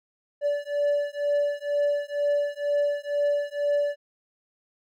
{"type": "beating tone pair", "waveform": "triangle", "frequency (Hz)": [578, 580.1], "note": ["D5", "D5"], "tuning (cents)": [-28, -21], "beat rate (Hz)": 2.1, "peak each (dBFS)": -24, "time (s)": [0.41, 3.96], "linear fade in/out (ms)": 50, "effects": []}